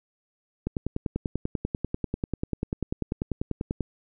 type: click train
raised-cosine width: 3 ms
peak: -14 dBFS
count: 33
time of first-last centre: 0.67-3.807 s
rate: 10.2 Hz
effects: none